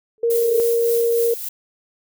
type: tone with exponential growth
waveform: sine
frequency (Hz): 436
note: A4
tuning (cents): -16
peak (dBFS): -17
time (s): 0.18-0.6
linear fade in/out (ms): 0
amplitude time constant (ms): 91
type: tone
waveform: sine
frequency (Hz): 466.2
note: A#4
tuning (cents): 0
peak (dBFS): -15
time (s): 0.23-1.34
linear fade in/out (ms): 5
type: noise with tremolo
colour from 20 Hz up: violet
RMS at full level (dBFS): -26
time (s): 0.3-1.49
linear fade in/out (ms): 5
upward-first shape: triangle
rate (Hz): 3.5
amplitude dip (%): 50
effects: none

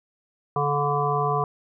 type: harmonic tone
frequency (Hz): 144.6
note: D3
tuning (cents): -27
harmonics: 1 / 3 / 5 / 7 / 8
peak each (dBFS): -27 / -27 / -27 / -27 / -27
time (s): 0.56-1.44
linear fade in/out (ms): 2
effects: none

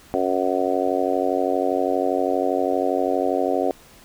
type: harmonic tone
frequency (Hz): 92.5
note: F#2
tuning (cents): 0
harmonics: 3 / 4 / 5 / 6 / 7 / 8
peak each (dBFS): -26 / -26 / -26 / -26 / -26 / -26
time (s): 0.14-3.71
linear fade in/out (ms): 0
effects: pink hiss -49 dBFS RMS until 4.04 s

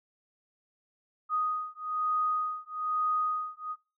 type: beating tone pair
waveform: sine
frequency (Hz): 1244.5 / 1245.6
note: D#6 / D#6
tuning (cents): 0 / +2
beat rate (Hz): 1.1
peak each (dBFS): -31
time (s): 1.29-3.76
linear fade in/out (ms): 50
effects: noise-tail reverb RT60 0.3 s tail -25 dB re dry

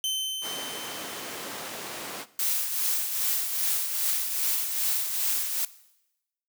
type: tone with exponential decay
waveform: sawtooth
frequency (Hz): 3078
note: G7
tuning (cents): -32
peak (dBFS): -22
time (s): 0.04-2.11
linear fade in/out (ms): 1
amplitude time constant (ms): 450
type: noise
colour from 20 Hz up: pink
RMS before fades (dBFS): -35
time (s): 0.41-2.26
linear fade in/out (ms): 50
type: noise with tremolo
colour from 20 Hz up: blue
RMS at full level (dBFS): -25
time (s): 2.39-5.65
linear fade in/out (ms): 2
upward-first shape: triangle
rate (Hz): 2.5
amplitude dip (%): 55
effects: noise-tail reverb RT60 0.9 s tail -18 dB re dry + high-pass 300 Hz 12 dB/octave

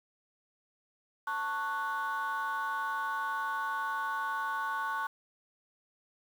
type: chord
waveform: sine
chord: F# minor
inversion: first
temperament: just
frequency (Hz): 888 / 1110 / 1480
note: A5 / C#6 / F#6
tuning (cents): +16 / +2 / 0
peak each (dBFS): -35 / -33 / -34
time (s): 1.27-5.07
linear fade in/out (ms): 5
effects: tanh soft clip ceiling -27 dBFS + 9-bit

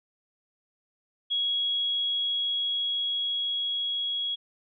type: tone with level ramp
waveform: sine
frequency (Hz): 3322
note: G#7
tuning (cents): 0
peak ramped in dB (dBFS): -24 to -27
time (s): 1.3-4.36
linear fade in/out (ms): 20
effects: none

